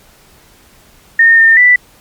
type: tone with pitch steps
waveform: sine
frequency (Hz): 1831 / 1813 / 1976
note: A#6 / A#6 / B6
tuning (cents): -32 / -49 / 0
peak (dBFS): -3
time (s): 1.19-1.76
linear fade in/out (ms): 5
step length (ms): 190
effects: pink hiss -45 dBFS RMS until 2 s + MP3 96 kbps